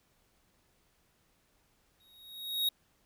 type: tone with exponential growth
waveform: square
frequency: 3769 Hz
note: A#7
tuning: 18 cents sharp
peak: -26 dBFS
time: 2-2.69 s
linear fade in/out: 5 ms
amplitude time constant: 150 ms
effects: pink hiss -71 dBFS RMS until 3.05 s